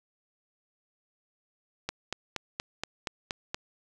click train, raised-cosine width 0.2 ms, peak -14 dBFS, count 8, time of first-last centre 1.89-3.545 s, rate 4.23 Hz, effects none

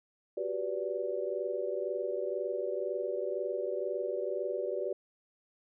sine chord, G major seventh, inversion third, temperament equal with one note detuned, 370 / 392 / 493.9 / 580.6 Hz, F#4 / G4 / B4 / D5, 0 / 0 / 0 / -20 cents, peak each -38 / -37 / -37 / -36 dBFS, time 0.37-4.93 s, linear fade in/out 5 ms, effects none

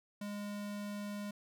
square tone, 205.3 Hz, G#3, 20 cents flat, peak -40 dBFS, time 0.21-1.31 s, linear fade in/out 5 ms, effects none

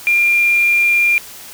sine tone with quantisation, 2394 Hz, D7, 33 cents sharp, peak -10 dBFS, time 0.07-1.18 s, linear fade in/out 0 ms, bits 5, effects white hiss -35 dBFS RMS until 1.53 s

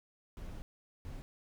brown noise bursts at uneven times, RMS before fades -44 dBFS, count 2, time 0.37-0.62 / 1.05-1.22 s, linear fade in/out 0 ms, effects none

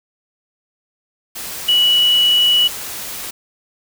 sine tone in noise, 2939 Hz, F#7, 12 cents flat, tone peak -10 dBFS, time 1.68-2.68 s, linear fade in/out 10 ms, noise white, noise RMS -28 dBFS, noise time 1.35-3.31 s, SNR +15 dB, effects none

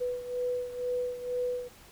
sine beating tone pair, 493.9 / 496 Hz, B4 / B4, 0 / +7 cents, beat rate 2.1 Hz, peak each -31 / -36 dBFS, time 0-1.69 s, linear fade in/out 20 ms, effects pink hiss -54 dBFS RMS until 1.91 s

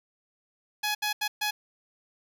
10% pulse tone bursts at uneven times, 840 Hz, G#5, 19 cents sharp, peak -18 dBFS, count 4, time 0.83-0.95 / 1.02-1.13 / 1.21-1.28 / 1.41-1.51 s, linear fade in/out 10 ms, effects none

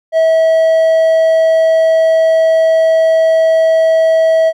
triangle tone, 647 Hz, E5, 32 cents flat, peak -5 dBFS, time 0.12-4.53 s, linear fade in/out 50 ms, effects none

